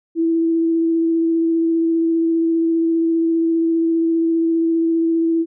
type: tone with vibrato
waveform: sine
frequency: 329.6 Hz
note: E4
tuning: in tune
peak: -14 dBFS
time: 0.15-5.46 s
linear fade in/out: 50 ms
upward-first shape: square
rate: 15 Hz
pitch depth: 9 cents each way
effects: none